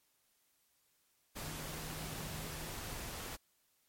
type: tone in noise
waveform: sine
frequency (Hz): 155.7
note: D#3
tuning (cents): +2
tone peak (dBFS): -48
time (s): 1.42-2.71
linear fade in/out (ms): 20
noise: pink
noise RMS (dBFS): -44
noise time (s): 1.35-3.37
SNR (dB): -7
effects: white hiss -75 dBFS RMS until 3.88 s + MP3 64 kbps